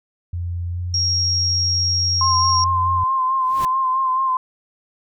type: tone with pitch glide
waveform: sine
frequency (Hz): 87 to 88.73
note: F2 to F2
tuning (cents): -6 to +28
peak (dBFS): -22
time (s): 0.33-3.04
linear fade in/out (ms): 5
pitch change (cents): +34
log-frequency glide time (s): 0.71-0.8
type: tone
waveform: sine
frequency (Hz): 5588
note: F8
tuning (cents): 0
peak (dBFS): -17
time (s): 0.94-2.64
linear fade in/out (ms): 2
type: tone with vibrato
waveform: sine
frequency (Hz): 1046.5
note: C6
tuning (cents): 0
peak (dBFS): -16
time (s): 2.21-4.37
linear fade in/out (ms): 2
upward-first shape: sine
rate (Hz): 4.6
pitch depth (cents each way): 35
type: noise with exponential growth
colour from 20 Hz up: pink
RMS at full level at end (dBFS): -28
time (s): 3.39-3.65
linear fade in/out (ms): 0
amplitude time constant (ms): 56
effects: none